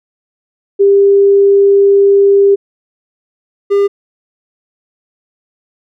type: tone pair in turn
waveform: sine / triangle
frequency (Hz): 398.2 / 401.4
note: G4 / G4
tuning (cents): +27 / +41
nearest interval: unison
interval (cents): 14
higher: second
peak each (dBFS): -4 / -5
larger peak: first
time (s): 0.79-2.56 / 3.7-3.88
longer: first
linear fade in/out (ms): 20
effects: none